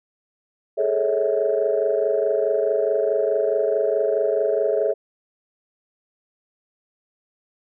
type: chord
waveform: sine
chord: A major seventh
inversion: third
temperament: equal with one note detuned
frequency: 415.3 / 440 / 554.4 / 646.8 Hz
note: G#4 / A4 / C#5 / E5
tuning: 0 / 0 / 0 / -33 cents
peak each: -23 dBFS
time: 0.77-4.94 s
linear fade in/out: 20 ms
effects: tanh soft clip ceiling -9 dBFS